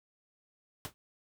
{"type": "noise with exponential decay", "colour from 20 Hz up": "pink", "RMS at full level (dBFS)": -35, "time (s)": [0.85, 0.94], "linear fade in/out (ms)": 0, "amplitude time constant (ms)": 18, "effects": []}